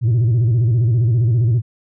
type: tone with vibrato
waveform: sine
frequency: 116.54 Hz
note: A#2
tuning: in tune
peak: -9 dBFS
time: 0.01-1.62 s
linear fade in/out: 50 ms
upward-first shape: square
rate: 15 Hz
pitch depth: 110 cents each way
effects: tanh soft clip ceiling -11 dBFS